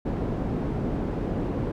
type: low-pass noise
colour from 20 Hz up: white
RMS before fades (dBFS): -28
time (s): 0.05-1.72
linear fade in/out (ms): 10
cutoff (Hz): 320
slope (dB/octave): 12
effects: none